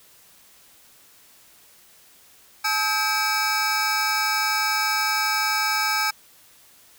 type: tone cluster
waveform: square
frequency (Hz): 858 / 1284 / 1595 / 2301 / 5240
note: A5 / E6 / G6 / D7 / E8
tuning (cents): -44 / -46 / +30 / -36 / -11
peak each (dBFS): -28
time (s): 2.64-6.11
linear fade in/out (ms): 10
effects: white hiss -53 dBFS RMS until 6.98 s